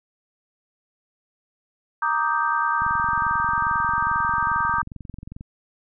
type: chord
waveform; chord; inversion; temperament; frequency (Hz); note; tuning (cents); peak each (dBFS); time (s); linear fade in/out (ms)
sine; Eb major seventh; second; equal; 932.3 / 1174.7 / 1244.5 / 1568; Bb5 / D6 / Eb6 / G6; 0 / 0 / 0 / 0; -25; 2.02-4.82; 5
type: click train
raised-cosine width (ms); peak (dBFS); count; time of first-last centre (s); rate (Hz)
5; -24; 59; 2.82-5.409; 22.4
effects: none